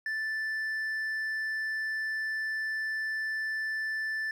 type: tone with hard clipping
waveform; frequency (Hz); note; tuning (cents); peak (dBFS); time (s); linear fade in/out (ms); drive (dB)
sine; 1760; A6; 0; -31; 0.06-4.31; 2; 3
effects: none